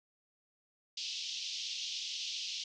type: band-pass noise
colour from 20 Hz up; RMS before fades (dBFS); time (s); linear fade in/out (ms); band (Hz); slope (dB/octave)
pink; -40; 0.97-2.64; 5; 2800 to 6000; 48
effects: none